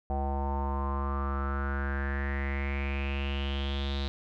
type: tone with low-pass filter sweep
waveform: square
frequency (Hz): 69.3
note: C#2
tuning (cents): 0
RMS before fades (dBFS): -31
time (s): 0.1-4.08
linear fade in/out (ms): 0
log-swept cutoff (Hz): 750 to 3900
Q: 7.1
effects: none